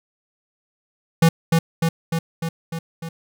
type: tone with echo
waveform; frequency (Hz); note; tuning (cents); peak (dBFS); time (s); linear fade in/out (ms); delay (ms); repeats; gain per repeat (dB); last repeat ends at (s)
square; 164.81; E3; 0; -11; 1.22-1.29; 5; 300; 6; -3; 3.09
effects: none